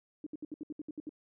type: tone bursts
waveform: sine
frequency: 303 Hz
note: D#4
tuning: 46 cents flat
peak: -37 dBFS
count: 10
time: 0.24-1.093 s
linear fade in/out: 2 ms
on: 25 ms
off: 67 ms
effects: none

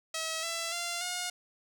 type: tone with pitch steps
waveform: 5% pulse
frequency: 644 / 667.5 / 691.8 / 717 Hz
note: E5 / E5 / F5 / F5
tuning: -41 / +22 / -17 / +45 cents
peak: -21 dBFS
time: 0.14-1.3 s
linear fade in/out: 5 ms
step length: 290 ms
effects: none

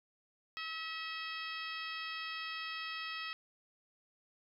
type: harmonic tone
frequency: 645 Hz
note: E5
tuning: 38 cents flat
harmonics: 2 / 3 / 4 / 5 / 6 / 7 / 8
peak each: -45 / -45 / -45 / -47 / -52 / -52 / -51 dBFS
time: 0.57-3.33 s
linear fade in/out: 0 ms
effects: 12-bit

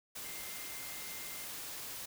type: tone in noise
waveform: sine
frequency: 2093 Hz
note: C7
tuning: in tune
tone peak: -52 dBFS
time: 0.24-1.45 s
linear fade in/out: 10 ms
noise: white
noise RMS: -44 dBFS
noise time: 0.15-2.06 s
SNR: -11 dB
effects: none

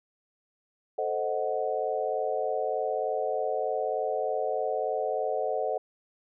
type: chord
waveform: sine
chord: A diminished seventh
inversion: none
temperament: equal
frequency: 440 / 523.3 / 622.3 / 740 Hz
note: A4 / C5 / Eb5 / Gb5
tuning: 0 / 0 / 0 / 0 cents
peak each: -32 dBFS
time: 0.98-5.78 s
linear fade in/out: 5 ms
effects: none

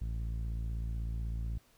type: tone with low-pass filter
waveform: sawtooth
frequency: 56.1 Hz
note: A1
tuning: 34 cents sharp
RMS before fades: -36 dBFS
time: 0.01-1.58 s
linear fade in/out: 5 ms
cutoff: 130 Hz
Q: 0.72
effects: pink hiss -66 dBFS RMS until 1.77 s

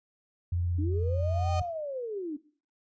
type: tone with vibrato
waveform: sine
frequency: 87.31 Hz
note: F2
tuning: in tune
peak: -26 dBFS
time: 0.52-1.62 s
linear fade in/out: 5 ms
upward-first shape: triangle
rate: 18 Hz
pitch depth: 39 cents each way
type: linear two-way sweep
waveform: sine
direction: up then down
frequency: 280 to 785 to 280 Hz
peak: -32 dBFS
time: 0.78-2.37 s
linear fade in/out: 10 ms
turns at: 1.51 s
type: tone with exponential growth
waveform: 35% pulse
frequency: 615 Hz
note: D#5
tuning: 20 cents flat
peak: -29 dBFS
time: 0.91-1.6 s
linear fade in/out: 5 ms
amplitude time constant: 150 ms
effects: noise-tail reverb RT60 0.4 s tail -17 dB re dry + resampled to 16000 Hz

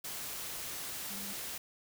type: tone in noise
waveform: sine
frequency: 199.3 Hz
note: G3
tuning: 29 cents sharp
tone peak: -47 dBFS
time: 1.1-1.33 s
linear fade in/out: 5 ms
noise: white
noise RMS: -41 dBFS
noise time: 0.04-1.58 s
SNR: -9 dB
effects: none

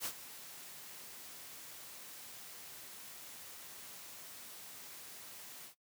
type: noise with ADSR envelope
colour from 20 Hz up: white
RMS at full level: -37 dBFS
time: 0-5.75 s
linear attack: 51 ms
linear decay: 71 ms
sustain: -14 dB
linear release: 93 ms
effects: noise-tail reverb RT60 0.1 s tail -18 dB re dry + high-pass 100 Hz 12 dB/octave

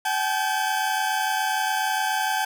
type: tone cluster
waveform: 40% pulse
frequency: 766 / 853 / 1562 Hz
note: G5 / G#5 / G6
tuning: -40 / +46 / -7 cents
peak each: -26 / -25 / -27 dBFS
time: 0.05-2.45 s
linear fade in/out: 5 ms
effects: 9-bit

